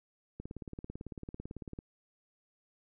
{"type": "click train", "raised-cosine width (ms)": 3, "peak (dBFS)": -29, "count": 26, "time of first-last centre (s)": [0.4, 1.789], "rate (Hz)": 18, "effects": []}